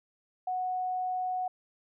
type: tone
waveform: sine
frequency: 737 Hz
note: F#5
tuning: 7 cents flat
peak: -29 dBFS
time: 0.47-1.48 s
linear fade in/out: 5 ms
effects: none